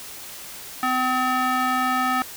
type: tone with band-pass filter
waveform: square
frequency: 255.6 Hz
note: C4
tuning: 40 cents flat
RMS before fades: -22 dBFS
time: 0.83-2.22 s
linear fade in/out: 0 ms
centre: 1300 Hz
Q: 1.7
effects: white hiss -38 dBFS RMS until 2.36 s